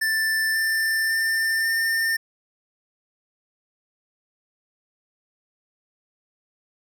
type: tone with pitch steps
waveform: square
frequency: 1769 / 1781.3 / 1793.7 / 1806.2 Hz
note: A6 / A6 / A6 / A6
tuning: +9 / +21 / +33 / +45 cents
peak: -21 dBFS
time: 0.01-2.17 s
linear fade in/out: 10 ms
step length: 540 ms
effects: none